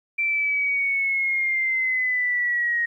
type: linear sweep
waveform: sine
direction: down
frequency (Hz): 2349 to 1873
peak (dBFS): -20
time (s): 0.18-2.86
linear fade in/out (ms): 10
effects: 10-bit